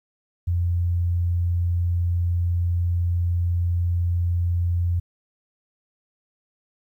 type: tone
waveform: sine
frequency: 87 Hz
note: F2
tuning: 6 cents flat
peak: -19 dBFS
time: 0.47-5 s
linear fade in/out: 10 ms
effects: 10-bit